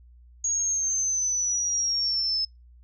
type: linear sweep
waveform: sine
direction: down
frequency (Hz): 6645 to 5200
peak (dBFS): -23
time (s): 0.44-2.45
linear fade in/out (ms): 5
effects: noise-tail reverb RT60 0.2 s tail -25 dB re dry + added 60 Hz sine -49 dBFS peak until 2.83 s